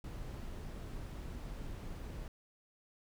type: noise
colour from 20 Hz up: brown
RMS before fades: -44 dBFS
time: 0.04-2.28 s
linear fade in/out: 2 ms
effects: none